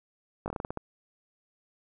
slowing click train, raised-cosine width 1 ms, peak -19 dBFS, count 9, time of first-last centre 0.46-0.773 s, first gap 19 ms, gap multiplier 1.2, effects none

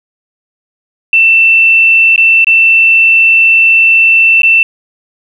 sine tone with dropouts, 2676 Hz, E7, 25 cents sharp, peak -3 dBFS, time 1.13-4.63 s, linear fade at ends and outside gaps 2 ms, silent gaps 2.161-2.178 / 2.445-2.469 / 4.419-4.432 s, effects 7-bit

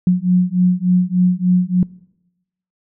sine beating tone pair, 179.1 / 182.5 Hz, F3 / F#3, +44 / -24 cents, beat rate 3.4 Hz, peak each -14 dBFS, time 0.07-1.83 s, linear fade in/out 2 ms, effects noise-tail reverb RT60 0.9 s tail -23 dB re dry

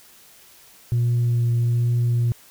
sine tone with vibrato, 119.2 Hz, A#2, 39 cents sharp, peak -15 dBFS, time 0.92-2.32 s, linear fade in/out 0 ms, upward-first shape triangle, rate 1.2 Hz, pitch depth 14 cents each way, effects tanh soft clip ceiling -15 dBFS + white hiss -50 dBFS RMS until 2.5 s

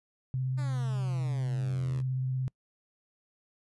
sine tone with vibrato, 129.7 Hz, C3, 15 cents flat, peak -28 dBFS, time 0.34-2.48 s, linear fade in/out 0 ms, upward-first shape sine, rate 17 Hz, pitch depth 17 cents each way
10% pulse exponential sweep, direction down, 305.7 to 71.2 Hz, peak -35 dBFS, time 0.57-2.02 s, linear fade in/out 20 ms
effects noise-tail reverb RT60 0.1 s tail -26 dB re dry + resampled to 24000 Hz

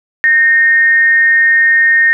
sine tone with amplitude modulation, 1840 Hz, A#6, 23 cents flat, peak -4 dBFS, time 0.24-2.13 s, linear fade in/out 0 ms, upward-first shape sine, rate 270 Hz, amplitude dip 40%, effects none

